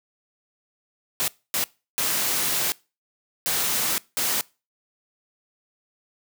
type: noise bursts at uneven times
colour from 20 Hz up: white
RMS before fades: -24 dBFS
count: 5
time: 1.2-1.28 / 1.54-1.64 / 1.98-2.72 / 3.46-3.98 / 4.17-4.41 s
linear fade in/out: 0 ms
effects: noise-tail reverb RT60 0.3 s tail -23 dB re dry + high-pass 100 Hz 12 dB/octave